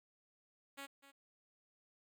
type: tone with echo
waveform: 5% pulse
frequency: 277.2 Hz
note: C#4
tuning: in tune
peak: -35 dBFS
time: 0.77-0.87 s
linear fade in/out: 20 ms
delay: 250 ms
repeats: 1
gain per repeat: -14 dB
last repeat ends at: 1.12 s
effects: none